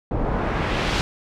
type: noise with low-pass filter sweep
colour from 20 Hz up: pink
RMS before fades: -23 dBFS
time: 0.11-1.01 s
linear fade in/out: 0 ms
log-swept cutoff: 620 to 4900 Hz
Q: 0.93
effects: none